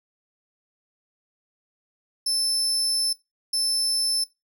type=tone bursts at uneven times; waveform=30% pulse; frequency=5280 Hz; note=E8; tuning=2 cents sharp; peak=-18 dBFS; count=2; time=2.26-3.13 / 3.53-4.24 s; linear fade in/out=5 ms; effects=noise-tail reverb RT60 0.2 s tail -19 dB re dry